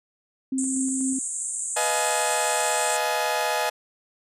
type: tone with tremolo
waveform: sine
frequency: 264.1 Hz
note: C4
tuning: 16 cents sharp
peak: -23 dBFS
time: 0.52-1.19 s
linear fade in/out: 5 ms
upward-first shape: square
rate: 4.1 Hz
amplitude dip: 25%
type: band-pass noise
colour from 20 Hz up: white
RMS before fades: -30 dBFS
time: 0.58-2.97 s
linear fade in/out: 2 ms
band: 7000 to 9100 Hz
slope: 96 dB/octave
type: chord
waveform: sawtooth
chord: F half-diminished seventh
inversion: second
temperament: equal with one note detuned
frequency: 493.9 / 622.3 / 698.5 / 847.6 Hz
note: Cb5 / Eb5 / F5 / Ab5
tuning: 0 / 0 / 0 / +35 cents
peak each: -27 / -24 / -27 / -22 dBFS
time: 1.76-3.7 s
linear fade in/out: 10 ms
effects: resampled to 32000 Hz